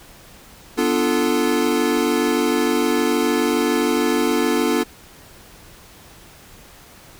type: chord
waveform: square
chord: B half-diminished seventh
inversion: none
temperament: equal with one note detuned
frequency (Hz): 246.9 / 293.7 / 346.2 / 440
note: B3 / D4 / F4 / A4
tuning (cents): 0 / 0 / -15 / 0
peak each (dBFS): -23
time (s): 0.77-4.84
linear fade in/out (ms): 20
effects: pink hiss -45 dBFS RMS until 7.19 s